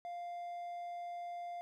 triangle tone, 698.5 Hz, F5, in tune, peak -39 dBFS, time 0.05-1.61 s, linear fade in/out 0 ms, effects none

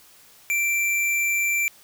square tone, 2349 Hz, D7, in tune, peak -21 dBFS, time 0.5-1.68 s, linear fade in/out 0 ms, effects white hiss -52 dBFS RMS until 1.83 s

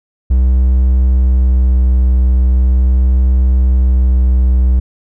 triangle tone with vibrato, 63.3 Hz, B1, 43 cents sharp, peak -5 dBFS, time 0.3-4.8 s, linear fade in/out 10 ms, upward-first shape sine, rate 0.41 Hz, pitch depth 11 cents each way, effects none

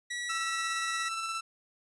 sawtooth tone, 1935 Hz, B6, 36 cents flat, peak -30 dBFS, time 0.1-1.09 s, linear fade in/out 10 ms
sawtooth tone with tremolo, 1331 Hz, E6, 16 cents sharp, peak -28 dBFS, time 0.29-1.41 s, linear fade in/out 10 ms, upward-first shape square, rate 17 Hz, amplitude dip 25%
effects resampled to 24000 Hz

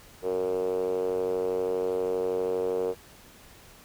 5% pulse tone with band-pass filter, 92.5 Hz, F#2, in tune, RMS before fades -28 dBFS, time 0.22-2.95 s, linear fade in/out 50 ms, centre 440 Hz, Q 7.6, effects pink hiss -52 dBFS RMS until 3.84 s

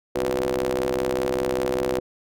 sawtooth ring-modulated tone, 65.1 Hz, C2, 8 cents flat, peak -15 dBFS, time 0.15-2 s, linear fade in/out 10 ms, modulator 432 Hz, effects none

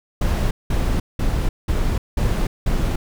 brown noise bursts, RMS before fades -19 dBFS, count 6, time 0.21-2.96 s, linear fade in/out 5 ms, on 300 ms, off 190 ms, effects none

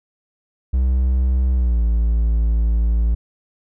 triangle tone with pitch glide, 63.8 to 56.19 Hz, C2 to A1, -43 to +37 cents, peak -12 dBFS, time 0.73-3.15 s, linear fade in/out 10 ms, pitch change -220 cents, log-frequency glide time 1.53-1.84 s, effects none

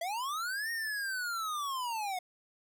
square linear two-way sweep, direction up then down, 647 to 1864.7 to 714 Hz, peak -34 dBFS, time 0.01-2.19 s, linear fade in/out 5 ms, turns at 0.71 s, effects none

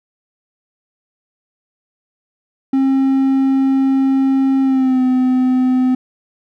triangle tone with pitch glide, 268.2 to 255.5 Hz, C4 to C4, +43 to -41 cents, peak -9 dBFS, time 2.73-5.95 s, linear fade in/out 5 ms, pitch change -84 cents, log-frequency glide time 4.62-5.02 s, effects none

